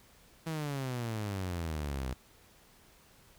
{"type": "exponential sweep", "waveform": "sawtooth", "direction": "down", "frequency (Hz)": [164.81, 61.74], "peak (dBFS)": -30, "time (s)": [0.46, 2.14], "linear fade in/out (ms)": 10, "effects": ["pink hiss -61 dBFS RMS until 3.38 s"]}